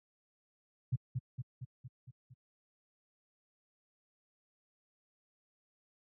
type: tone with echo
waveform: sine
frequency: 124.9 Hz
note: B2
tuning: 20 cents sharp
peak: -27 dBFS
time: 0.92-0.96 s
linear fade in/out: 10 ms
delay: 230 ms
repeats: 6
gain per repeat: -4 dB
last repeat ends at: 2.34 s
effects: high-pass 80 Hz 12 dB/octave